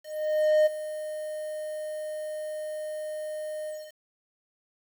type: tone with ADSR envelope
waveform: triangle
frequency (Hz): 614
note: D#5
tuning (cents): -23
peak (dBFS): -15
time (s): 0.03-3.94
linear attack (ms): 630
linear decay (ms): 21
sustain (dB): -15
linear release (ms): 260
effects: 8-bit